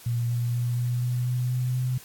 sine tone with pitch steps, 118.7 / 119.87 / 121.05 / 122.25 / 123.46 / 124.67 / 125.9 / 127.15 Hz, A#2 / A#2 / B2 / B2 / B2 / B2 / B2 / C3, +32 / +49 / -34 / -17 / 0 / +17 / +34 / -49 cents, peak -23 dBFS, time 0.06-1.98 s, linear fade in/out 5 ms, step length 240 ms, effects white hiss -48 dBFS RMS until 2.04 s + AAC 64 kbps

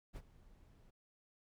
brown noise with ADSR envelope, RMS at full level -45 dBFS, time 0.13-0.91 s, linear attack 36 ms, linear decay 47 ms, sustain -18 dB, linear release 14 ms, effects none

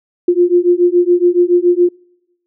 sine beating tone pair, 349.2 / 356.3 Hz, F4 / F4, 0 / +35 cents, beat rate 7.1 Hz, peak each -11 dBFS, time 0.28-1.89 s, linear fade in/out 5 ms, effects noise-tail reverb RT60 0.9 s tail -25 dB re dry

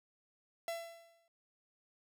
45% pulse tone with exponential decay, 672 Hz, E5, 33 cents sharp, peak -35 dBFS, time 0.68-1.28 s, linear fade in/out 1 ms, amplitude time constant 130 ms, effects none

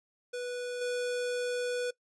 square tone with level steps, 491.6 Hz, B4, 8 cents flat, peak -35 / -31 dBFS, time 0.33-1.91 s, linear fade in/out 10 ms, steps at 0.81 s, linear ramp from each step 5 ms, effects noise-tail reverb RT60 0.1 s tail -21 dB re dry + resampled to 22050 Hz

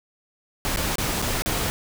pink noise with dropouts, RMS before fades -25 dBFS, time 0.65-1.7 s, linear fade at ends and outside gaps 0 ms, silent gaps 0.761-0.772 / 0.956-0.983 / 1.218-1.224 / 1.421-1.46 s, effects none

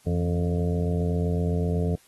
harmonic tone with a mistuned harmonic, 87.8 Hz, F2, 10 cents sharp, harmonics 1 / 2 / 3 / 4 / 5 / 6 / 7 / 8, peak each -25 / -26 / -35 / -41 / -31 / -41 / -38 / -43 dBFS, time 0.06-1.96 s, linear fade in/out 10 ms, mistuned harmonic 2, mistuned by -80 cents, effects white hiss -58 dBFS RMS until 2.07 s + AAC 32 kbps

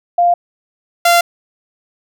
sine / sawtooth tone pair in turn, 698.5 / 690.5 Hz, F5 / F5, 0 / -20 cents, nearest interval unison, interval 20 cents, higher first, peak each -8 / -4 dBFS, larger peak second, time 0.18-0.34 / 1.05-1.21 s, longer neither, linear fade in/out 5 ms, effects none

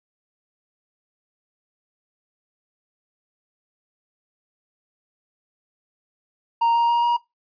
triangle tone with pitch steps, 930 / 937 / 944.1 / 951.2 Hz, A#5 / A#5 / A#5 / A#5, -4 / +9 / +22 / +35 cents, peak -14 dBFS, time 6.61-7.17 s, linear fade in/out 10 ms, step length 140 ms, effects noise-tail reverb RT60 0.2 s tail -21 dB re dry + resampled to 11025 Hz

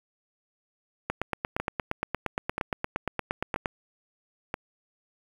two click trains, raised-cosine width 0.5 ms, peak -14 / -12 dBFS, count 4 / 23, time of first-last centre 1.6-4.541 / 1.1-3.658 s, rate 1.02 / 8.6 Hz, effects 7-bit

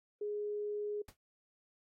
sine tone, 416.1 Hz, G#4, 3 cents sharp, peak -35 dBFS, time 0.21-1.02 s, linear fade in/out 5 ms
pink noise with exponential decay, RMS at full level -48 dBFS, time 1.08-1.17 s, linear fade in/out 5 ms, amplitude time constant 18 ms
effects noise-tail reverb RT60 0.1 s tail -21 dB re dry + AAC 48 kbps

